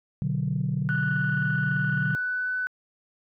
sine chord, B minor, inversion none, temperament equal, 123.47 / 146.83 / 185 Hz, B2 / D3 / F#3, 0 / 0 / 0 cents, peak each -29 / -26 / -29 dBFS, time 0.22-2.15 s, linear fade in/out 0 ms
sine tone with pitch glide, 1480 to 1500.7 Hz, F#6 to F#6, 0 to +24 cents, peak -25 dBFS, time 0.89-2.67 s, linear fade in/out 0 ms, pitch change +24 cents, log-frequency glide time 1.96-2.54 s
effects tanh soft clip ceiling -16 dBFS

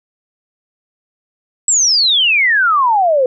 sine exponential sweep, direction down, 7902 to 493.9 Hz, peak -9 dBFS, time 1.68-3.26 s, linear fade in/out 2 ms, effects none

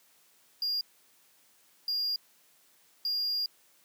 triangle tone bursts at uneven times, 4820 Hz, D8, 44 cents sharp, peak -27 dBFS, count 3, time 0.62-0.81 / 1.88-2.16 / 3.05-3.46 s, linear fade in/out 2 ms, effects white hiss -64 dBFS RMS until 3.84 s + high-pass 150 Hz 12 dB/octave

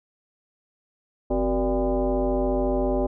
sine tone with frequency modulation, 164.81 Hz, E3, in tune, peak -20 dBFS, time 1.3-3.07 s, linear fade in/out 10 ms, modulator 212 Hz, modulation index 2.6, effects none

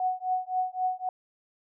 sine tone with tremolo, 740 Hz, F#5, in tune, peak -22 dBFS, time 0-1.09 s, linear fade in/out 2 ms, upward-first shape triangle, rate 3.8 Hz, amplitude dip 100%, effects none

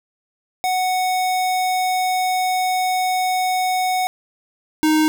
square tone pair in turn, 740 / 310.5 Hz, F#5 / D#4, 0 / -3 cents, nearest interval octave + minor third, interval 1503 cents, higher first, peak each -18 / -14 dBFS, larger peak second, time 0.64-4.07 / 4.83-5.08 s, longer first, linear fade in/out 0 ms, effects none

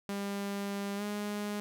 sawtooth tone with pitch glide, 200.1 to 206.9 Hz, G3 to G#3, +36 to -6 cents, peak -30 dBFS, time 0.09-1.6 s, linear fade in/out 0 ms, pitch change +58 cents, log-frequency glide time 0.96-1.03 s, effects none

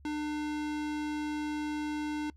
square tone with low-pass filter, 300 Hz, D4, 37 cents sharp, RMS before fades -34 dBFS, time 0.05-2.3 s, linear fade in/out 2 ms, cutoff 6800 Hz, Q 0.52, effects noise-tail reverb RT60 0.1 s tail -24 dB re dry + added 71 Hz sine -53 dBFS peak until 2.36 s

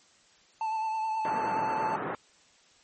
triangle tone with vibrato, 880 Hz, A5, in tune, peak -26 dBFS, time 0.61-1.96 s, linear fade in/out 2 ms, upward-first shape sine, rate 9.4 Hz, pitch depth 24 cents each way
white band-pass noise, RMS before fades -34 dBFS, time 1.25-2.15 s, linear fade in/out 0 ms, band 130 to 1400 Hz, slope 24 dB/octave
effects white hiss -61 dBFS RMS until 2.83 s + MP3 32 kbps

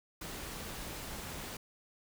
pink noise, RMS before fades -43 dBFS, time 0.21-1.57 s, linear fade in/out 5 ms, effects none

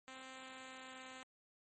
5% pulse tone with pitch glide, 261.6 to 259.5 Hz, C4 to C4, 0 to -14 cents, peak -39 dBFS, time 0.08-1.23 s, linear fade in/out 0 ms, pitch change -14 cents, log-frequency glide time 0.31-1.05 s, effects MP3 32 kbps

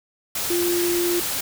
sine tone in noise, 348.4 Hz, F4, 4 cents flat, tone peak -20 dBFS, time 0.5-1.2 s, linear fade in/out 5 ms, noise white, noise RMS -26 dBFS, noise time 0.35-1.41 s, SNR +3 dB, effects none

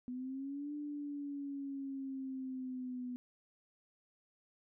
sine linear two-way sweep, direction up then down, 246.9 to 295.5 to 246.9 Hz, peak -39 dBFS, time 0.08-3.16 s, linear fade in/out 0 ms, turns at 0.74 s, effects none

